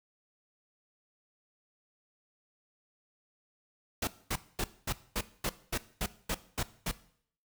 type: noise bursts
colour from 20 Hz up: pink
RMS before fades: -32 dBFS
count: 11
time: 4.02-6.914 s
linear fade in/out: 5 ms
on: 54 ms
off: 230 ms
effects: noise-tail reverb RT60 0.6 s tail -17 dB re dry